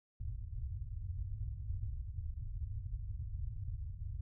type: low-pass noise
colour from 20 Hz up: white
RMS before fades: -41 dBFS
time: 0.2-4.21 s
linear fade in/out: 5 ms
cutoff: 110 Hz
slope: 48 dB/octave
effects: none